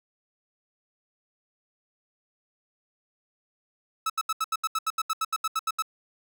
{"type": "tone bursts", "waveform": "45% pulse", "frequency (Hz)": 1300, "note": "E6", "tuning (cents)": -24, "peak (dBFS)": -24, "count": 16, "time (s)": [4.06, 5.823], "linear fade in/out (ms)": 5, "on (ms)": 38, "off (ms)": 77, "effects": []}